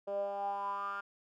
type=tone with band-pass filter sweep; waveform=10% pulse; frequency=199.7 Hz; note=G3; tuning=32 cents sharp; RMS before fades=-37 dBFS; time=0.07-1.01 s; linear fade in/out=10 ms; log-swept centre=530 to 1400 Hz; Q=7.6; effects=none